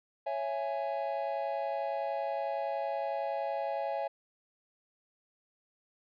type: chord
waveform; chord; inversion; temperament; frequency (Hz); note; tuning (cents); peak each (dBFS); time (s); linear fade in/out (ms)
triangle; C# minor; none; just; 554.4 / 665.2 / 831.5; C#5 / E5 / G#5; 0 / +16 / +2; -34; 0.26-4.08; 10
effects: resampled to 11025 Hz